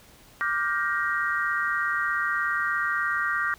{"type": "chord", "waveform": "sine", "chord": "G minor seventh", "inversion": "second", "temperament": "just", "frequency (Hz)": [1176, 1411.2, 1568, 1881.6], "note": ["D6", "F6", "G6", "Bb6"], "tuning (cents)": [2, 18, 0, 16], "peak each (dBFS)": -29, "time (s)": [0.41, 3.54], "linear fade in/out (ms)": 0, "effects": ["pink hiss -53 dBFS RMS until 3.58 s"]}